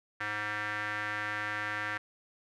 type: tone with band-pass filter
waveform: square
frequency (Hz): 105.1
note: G#2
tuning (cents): +21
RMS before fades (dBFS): -35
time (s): 0.2-1.98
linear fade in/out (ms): 10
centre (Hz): 1700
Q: 3.7
effects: none